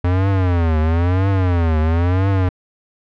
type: tone with vibrato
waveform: square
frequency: 87.31 Hz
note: F2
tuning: in tune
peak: -14 dBFS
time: 0.04-2.49 s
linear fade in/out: 5 ms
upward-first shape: triangle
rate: 1 Hz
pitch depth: 220 cents each way
effects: low-pass 2000 Hz 12 dB/octave